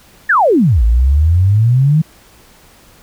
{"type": "exponential two-way sweep", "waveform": "sine", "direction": "down then up", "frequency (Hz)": [1864.7, 53.4, 161.9], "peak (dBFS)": -7, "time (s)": [0.29, 2.02], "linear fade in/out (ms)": 10, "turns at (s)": 0.83, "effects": ["pink hiss -45 dBFS RMS until 3.02 s"]}